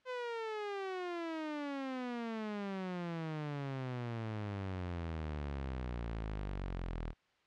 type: exponential sweep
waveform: sawtooth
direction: down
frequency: 514 to 38.89 Hz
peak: -34 dBFS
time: 0.05-7.14 s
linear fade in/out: 50 ms
effects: white hiss -72 dBFS RMS until 7.46 s + low-pass 3000 Hz 12 dB/octave